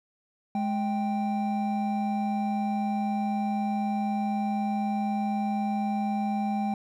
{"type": "tone pair together", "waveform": "triangle", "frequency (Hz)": [210, 786], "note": ["G#3", "G5"], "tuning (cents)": [19, 4], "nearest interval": "octave + major seventh", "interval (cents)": 2285, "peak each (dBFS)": [-25, -28], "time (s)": [0.55, 6.74], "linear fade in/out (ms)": 2, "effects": []}